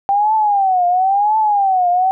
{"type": "tone with vibrato", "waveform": "sine", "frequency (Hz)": 786, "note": "G5", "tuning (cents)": 4, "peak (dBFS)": -11, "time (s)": [0.09, 2.11], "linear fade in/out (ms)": 0, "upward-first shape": "triangle", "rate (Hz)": 0.97, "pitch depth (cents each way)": 200, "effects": []}